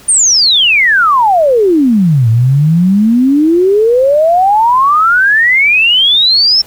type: exponential two-way sweep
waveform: sine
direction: down then up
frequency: 9270 to 110 to 5450 Hz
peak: -5 dBFS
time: 0.08-6.62 s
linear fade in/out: 10 ms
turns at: 2.29 s
effects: pink hiss -38 dBFS RMS until 6.66 s